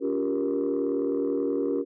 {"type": "chord", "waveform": "sine", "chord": "G half-diminished seventh", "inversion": "second", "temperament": "just", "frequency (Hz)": [282.2, 352.8, 392, 470.4], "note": ["Db4", "F4", "G4", "Bb4"], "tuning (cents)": [31, 18, 0, 16], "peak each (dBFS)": [-27, -31, -28, -28], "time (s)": [0, 1.85], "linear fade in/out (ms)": 50, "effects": ["tanh soft clip ceiling -18 dBFS"]}